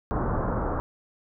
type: low-pass noise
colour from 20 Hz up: pink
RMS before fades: -27 dBFS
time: 0.11-0.8 s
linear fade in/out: 0 ms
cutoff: 1400 Hz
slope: 48 dB/octave
effects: none